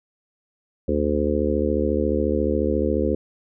harmonic tone, 74.2 Hz, D2, 18 cents sharp, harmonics 1 / 3 / 4 / 5 / 6 / 7, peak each -26 / -26 / -26 / -26 / -26 / -26 dBFS, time 0.88-3.15 s, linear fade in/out 5 ms, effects none

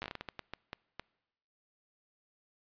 slowing click train, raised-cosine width 0.3 ms, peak -23 dBFS, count 13, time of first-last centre 0.02-0.996 s, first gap 9 ms, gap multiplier 1.36, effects noise-tail reverb RT60 1.0 s tail -25 dB re dry + resampled to 11025 Hz

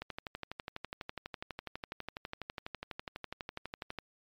click train, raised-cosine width 0.3 ms, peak -23 dBFS, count 49, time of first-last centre 0.02-3.987 s, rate 12.1 Hz, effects MP3 96 kbps

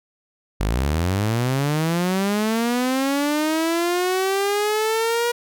sawtooth linear sweep, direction up, 46.73 to 480.2 Hz, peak -15 dBFS, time 0.6-5.32 s, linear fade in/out 10 ms, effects none

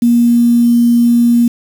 sine tone with quantisation, 237.1 Hz, A#3, 30 cents sharp, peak -6 dBFS, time 0.02-1.48 s, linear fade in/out 5 ms, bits 5, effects none

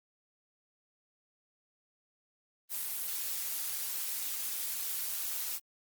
blue noise with amplitude modulation, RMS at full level -33 dBFS, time 2.69-5.6 s, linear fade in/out 50 ms, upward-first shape sine, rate 193 Hz, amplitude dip 65%, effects Opus 32 kbps

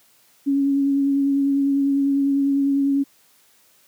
sine tone with vibrato, 277.8 Hz, C#4, 4 cents sharp, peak -16 dBFS, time 0.46-3.04 s, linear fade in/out 20 ms, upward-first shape sine, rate 10 Hz, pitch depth 17 cents each way, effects white hiss -57 dBFS RMS until 3.87 s + high-pass 100 Hz 12 dB/octave

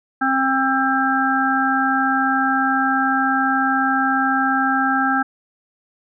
harmonic tone, 265.8 Hz, C4, 27 cents sharp, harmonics 1 / 3 / 5 / 6, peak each -21 / -21 / -21 / -21 dBFS, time 0.21-5.23 s, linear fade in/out 10 ms, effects none

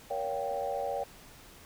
sine chord, G half-diminished seventh, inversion first, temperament just, 470.4 / 564.5 / 705.6 / 784 Hz, Bb4 / Db5 / F5 / G5, +16 / +31 / +18 / 0 cents, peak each -38 / -34 / -38 / -35 dBFS, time 0.1-1.04 s, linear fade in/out 10 ms, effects tanh soft clip ceiling -20 dBFS + pink hiss -53 dBFS RMS until 1.65 s

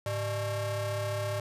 45% pulse ring-modulated tone, 246.9 Hz, B3, in tune, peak -27 dBFS, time 0.06-1.4 s, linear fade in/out 2 ms, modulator 353 Hz, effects resampled to 32000 Hz

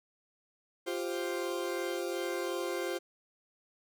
40% pulse chord, F suspended second, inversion none, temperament equal, 349.2 / 392 / 523.3 Hz, F4 / G4 / C5, 0 / 0 / 0 cents, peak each -35 / -38 / -37 dBFS, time 0.86-2.99 s, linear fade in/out 20 ms, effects none

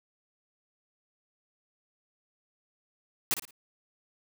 white noise with echo, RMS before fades -26 dBFS, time 3.31-3.34 s, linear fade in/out 0 ms, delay 56 ms, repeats 3, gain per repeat -10 dB, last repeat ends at 3.508 s, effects none

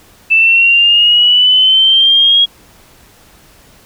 sine linear sweep, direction up, 2637 to 3300 Hz, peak -5 dBFS, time 0.3-2.46 s, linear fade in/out 20 ms, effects pink hiss -44 dBFS RMS until 3.85 s

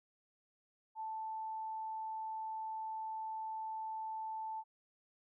sine tone, 880 Hz, A5, in tune, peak -39 dBFS, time 0.95-4.64 s, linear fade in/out 50 ms, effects none

